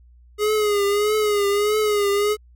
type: tone with vibrato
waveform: square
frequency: 415.3 Hz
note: G#4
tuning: in tune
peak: -18 dBFS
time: 0.38-2.37 s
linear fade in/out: 50 ms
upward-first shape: triangle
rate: 1.6 Hz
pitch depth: 69 cents each way
effects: added 60 Hz sine -47 dBFS peak until 2.55 s